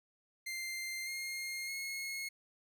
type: tone with pitch steps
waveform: sawtooth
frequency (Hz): 2093 / 2130 / 2167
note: C7 / C7 / C#7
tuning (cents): 0 / +30 / -40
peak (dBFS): -35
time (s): 0.46-2.29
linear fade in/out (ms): 10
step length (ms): 610
effects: none